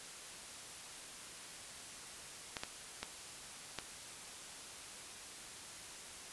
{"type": "clicks", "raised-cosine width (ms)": 0.2, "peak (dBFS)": -21, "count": 4, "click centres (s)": [2.568, 2.635, 3.03, 3.787], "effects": ["white hiss -50 dBFS RMS until 6.32 s", "resampled to 24000 Hz"]}